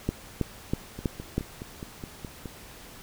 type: two click trains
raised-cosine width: 3 ms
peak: -23 / -12 dBFS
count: 8 / 5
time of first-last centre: 0.99-2.458 / 0.09-1.38 s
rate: 4.77 / 3.1 Hz
effects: pink hiss -47 dBFS RMS until 3.02 s